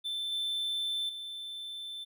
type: tone with level steps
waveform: triangle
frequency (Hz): 3538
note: A7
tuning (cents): +9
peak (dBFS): -31 / -29 / -37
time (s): 0.04-2.05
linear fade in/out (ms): 20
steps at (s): 0.32 / 1.09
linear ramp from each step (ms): 2
effects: none